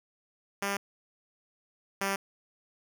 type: tone pair in turn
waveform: 5% pulse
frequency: 199.3 / 196.33 Hz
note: G3 / G3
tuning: +29 / +3 cents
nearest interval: unison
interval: 26 cents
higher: first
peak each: -18 / -17 dBFS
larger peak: second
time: 0.62-0.77 / 2.01-2.16 s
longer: neither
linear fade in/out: 5 ms
effects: none